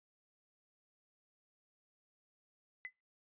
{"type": "tone with exponential decay", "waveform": "sine", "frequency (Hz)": 2020, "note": "B6", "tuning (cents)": 39, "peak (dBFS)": -37, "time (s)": [2.85, 2.93], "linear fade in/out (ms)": 0, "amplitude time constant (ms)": 16, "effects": ["noise-tail reverb RT60 0.3 s tail -25 dB re dry", "resampled to 8000 Hz"]}